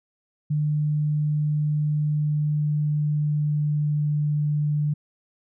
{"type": "tone with pitch glide", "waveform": "sine", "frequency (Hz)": [150, 148.71], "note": ["D3", "D3"], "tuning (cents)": [37, 22], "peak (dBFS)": -20, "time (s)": [0.5, 4.94], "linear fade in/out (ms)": 10, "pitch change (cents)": -15, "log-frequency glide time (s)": [2.15, 4.2], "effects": []}